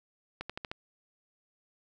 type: accelerating click train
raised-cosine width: 0.3 ms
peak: -21 dBFS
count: 5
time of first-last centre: 0.41-0.715 s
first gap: 86 ms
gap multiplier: 0.92
effects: none